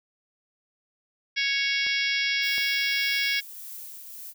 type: harmonic tone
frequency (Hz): 554.4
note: C#5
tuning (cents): 0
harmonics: 3 / 4 / 5 / 6 / 7 / 8 / 9 / 10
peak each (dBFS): -32 / -26 / -34 / -31 / -38 / -39 / -33 / -34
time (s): 1.36-3.41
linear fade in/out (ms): 20
type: clicks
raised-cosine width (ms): 1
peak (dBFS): -31 / -29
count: 2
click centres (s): 1.866 / 2.581
type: noise with tremolo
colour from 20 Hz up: violet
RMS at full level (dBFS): -39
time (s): 2.41-4.34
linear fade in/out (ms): 50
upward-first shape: triangle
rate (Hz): 1.7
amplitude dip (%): 40
effects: none